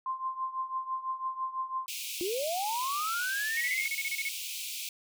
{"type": "tone with tremolo", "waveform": "sine", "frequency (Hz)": 1046.5, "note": "C6", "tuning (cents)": 0, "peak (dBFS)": -28, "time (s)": [0.06, 1.86], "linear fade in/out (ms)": 2, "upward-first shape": "triangle", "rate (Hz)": 6, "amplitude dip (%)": 85}
{"type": "high-pass noise", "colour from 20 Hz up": "pink", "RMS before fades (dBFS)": -38, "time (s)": [1.88, 4.89], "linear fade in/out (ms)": 2, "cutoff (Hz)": 2300, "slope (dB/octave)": 96}
{"type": "linear sweep", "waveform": "sine", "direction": "up", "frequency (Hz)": [333.7, 2175], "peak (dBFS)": -30, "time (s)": [2.21, 3.86], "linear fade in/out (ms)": 0}
{"type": "tone bursts", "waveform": "sine", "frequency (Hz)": 2200, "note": "C#7", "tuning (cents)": -14, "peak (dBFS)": -30, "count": 11, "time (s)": [3.57, 4.288], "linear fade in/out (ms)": 2, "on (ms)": 38, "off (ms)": 30}
{"effects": []}